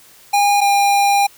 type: tone pair in turn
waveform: square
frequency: 813 / 803.7 Hz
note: G#5 / G5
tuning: -37 / +43 cents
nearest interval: unison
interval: 20 cents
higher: first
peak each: -12 dBFS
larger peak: neither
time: 0.33-0.61 / 0.61-1.27 s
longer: second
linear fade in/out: 10 ms
effects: white hiss -46 dBFS RMS until 1.37 s